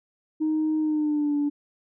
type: tone with pitch glide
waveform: sine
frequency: 311.1 to 290.3 Hz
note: D#4 to D4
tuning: 0 to -20 cents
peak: -20 dBFS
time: 0.4-1.5 s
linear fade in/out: 20 ms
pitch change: -120 cents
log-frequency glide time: 0.79-1.36 s
effects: tanh soft clip ceiling -18 dBFS